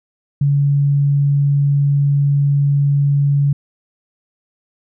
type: tone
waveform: sine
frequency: 141.9 Hz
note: C#3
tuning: 41 cents sharp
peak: -11 dBFS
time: 0.41-3.53 s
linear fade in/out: 5 ms
effects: none